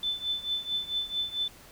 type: tone with tremolo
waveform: sine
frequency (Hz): 3520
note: A7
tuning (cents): 0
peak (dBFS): -25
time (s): 0.03-1.48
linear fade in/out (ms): 2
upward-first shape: triangle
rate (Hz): 4.5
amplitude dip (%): 90
effects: pink hiss -52 dBFS RMS until 1.71 s